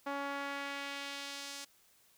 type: tone with band-pass filter sweep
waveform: sawtooth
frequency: 280.5 Hz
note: C#4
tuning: 21 cents sharp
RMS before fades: -41 dBFS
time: 0.06-1.65 s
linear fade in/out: 10 ms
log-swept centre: 1000 to 6300 Hz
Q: 1
effects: white hiss -67 dBFS RMS until 2.17 s